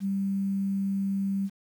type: tone with quantisation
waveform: sine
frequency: 196 Hz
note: G3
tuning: in tune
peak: -25 dBFS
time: 0-1.5 s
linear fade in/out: 50 ms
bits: 9
effects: none